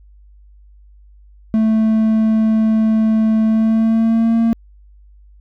triangle tone with pitch glide, 220 to 228.7 Hz, A3 to A#3, 0 to -33 cents, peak -9 dBFS, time 1.54-4.53 s, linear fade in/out 0 ms, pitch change +67 cents, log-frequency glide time 3.45-4.39 s, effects added 50 Hz sine -42 dBFS peak until 5.4 s

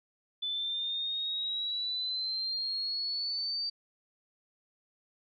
sine exponential sweep, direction up, 3492 to 4640 Hz, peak -31 dBFS, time 0.42-3.7 s, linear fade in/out 10 ms, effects none

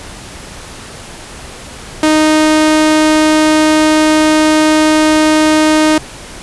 sawtooth tone, 309.8 Hz, D#4, 7 cents flat, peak -3 dBFS, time 2.03-5.98 s, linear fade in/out 2 ms, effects pink hiss -30 dBFS RMS until 6.42 s + resampled to 24000 Hz

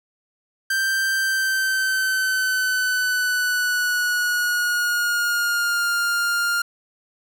45% pulse tone with pitch glide, 1568 to 1405 Hz, G6 to F6, 0 to +10 cents, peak -19 dBFS, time 0.7-6.62 s, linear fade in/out 5 ms, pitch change -190 cents, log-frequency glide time 1.14-5.89 s, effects none

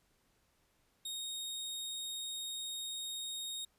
sawtooth tone, 3729 Hz, A#7, in tune, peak -36 dBFS, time 1.05-3.65 s, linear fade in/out 5 ms, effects pink hiss -74 dBFS RMS until 3.78 s + resampled to 32000 Hz

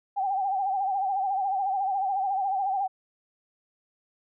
sine tone with vibrato, 779 Hz, G5, 11 cents flat, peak -24 dBFS, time 0.16-2.88 s, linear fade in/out 20 ms, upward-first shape sine, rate 14 Hz, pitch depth 74 cents each way, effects none

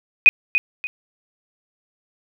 sine tone with echo, 2491 Hz, D#7, 1 cent sharp, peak -4 dBFS, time 0.26-0.29 s, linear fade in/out 0 ms, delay 290 ms, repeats 2, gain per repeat -10 dB, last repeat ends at 0.87 s, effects none

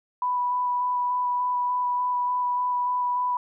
sine tone with vibrato, 987.8 Hz, B5, in tune, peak -22 dBFS, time 0.22-3.37 s, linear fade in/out 2 ms, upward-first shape square, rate 3.4 Hz, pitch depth 8 cents each way, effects none

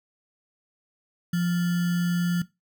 sine tone with sample-and-hold, 174.61 Hz, F3, in tune, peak -21 dBFS, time 1.33-2.42 s, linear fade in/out 5 ms, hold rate 1575 Hz, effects noise-tail reverb RT60 0.2 s tail -17 dB re dry

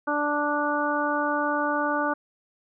harmonic tone, 293.7 Hz, D4, in tune, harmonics 1 / 2 / 3 / 4 / 5, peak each -29 / -29 / -29 / -29 / -29 dBFS, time 0.07-2.14 s, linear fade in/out 10 ms, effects none

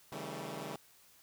10% pulse chord, A dominant seventh, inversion first, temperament equal with one note detuned, 138.59 / 160.58 / 196 / 220 Hz, C#3 / E3 / G3 / A3, 0 / -45 / 0 / 0 cents, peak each -38 / -37 / -38 / -39 dBFS, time 0.12-0.76 s, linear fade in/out 2 ms, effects white hiss -63 dBFS RMS until 1.22 s

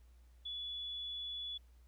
sine tone, 3420 Hz, A7, 50 cents flat, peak -40 dBFS, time 0.45-1.58 s, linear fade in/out 10 ms, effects added 60 Hz sine -59 dBFS peak until 1.87 s + pink hiss -75 dBFS RMS until 1.87 s

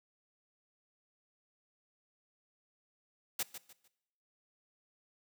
white noise with echo, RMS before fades -34 dBFS, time 3.39-3.43 s, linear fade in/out 5 ms, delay 150 ms, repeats 3, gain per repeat -11 dB, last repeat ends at 3.88 s, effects noise-tail reverb RT60 0.9 s tail -21 dB re dry + high-pass 150 Hz 12 dB/octave

